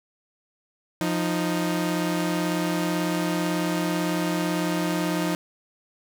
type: tone pair together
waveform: sawtooth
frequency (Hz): 174.6 / 311.1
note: F3 / D#4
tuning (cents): 0 / 0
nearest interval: minor seventh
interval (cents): 1000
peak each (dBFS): -22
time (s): 1.01-5.35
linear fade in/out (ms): 0
effects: none